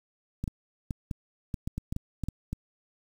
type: clicks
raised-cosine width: 5 ms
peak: -19 dBFS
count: 12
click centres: 0.44 / 0.478 / 0.908 / 1.112 / 1.542 / 1.675 / 1.78 / 1.925 / 1.964 / 2.237 / 2.286 / 2.53 s
effects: 8-bit